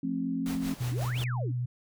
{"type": "chord", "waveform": "sine", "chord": "F major", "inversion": "none", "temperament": "equal with one note detuned", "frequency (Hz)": [174.61, 220, 266.5], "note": ["F3", "A3", "C4"], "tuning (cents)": [0, 0, 32], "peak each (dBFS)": [-35, -35, -30], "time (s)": [0.03, 0.74], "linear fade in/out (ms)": 5}
{"type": "noise with tremolo", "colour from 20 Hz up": "pink", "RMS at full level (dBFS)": -39, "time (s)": [0.46, 1.24], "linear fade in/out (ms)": 0, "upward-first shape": "sine", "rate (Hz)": 5.6, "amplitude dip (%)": 70}
{"type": "tone with vibrato", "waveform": "sine", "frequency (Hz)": 123, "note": "B2", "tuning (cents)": -7, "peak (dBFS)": -28, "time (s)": [0.8, 1.66], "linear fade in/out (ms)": 10, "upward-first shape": "sine", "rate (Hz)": 11, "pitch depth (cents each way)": 13}
{"type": "exponential two-way sweep", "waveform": "sine", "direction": "up then down", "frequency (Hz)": [244.9, 3685, 244.9], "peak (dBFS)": -37, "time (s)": [0.91, 1.52], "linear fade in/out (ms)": 10, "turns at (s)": 1.2}
{"effects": []}